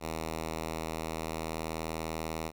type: tone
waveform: 5% pulse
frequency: 80.3 Hz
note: E2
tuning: 45 cents flat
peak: -23 dBFS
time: 0-2.52 s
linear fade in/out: 50 ms
effects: none